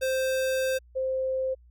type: tone pair in turn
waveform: square / sine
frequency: 523.3 / 523.3 Hz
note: C5 / C5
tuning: 0 / 0 cents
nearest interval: unison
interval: 0 cents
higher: neither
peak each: -25 dBFS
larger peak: neither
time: 0.01-0.79 / 0.95-1.55 s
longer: first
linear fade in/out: 20 ms
effects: added 60 Hz sine -52 dBFS peak until 1.7 s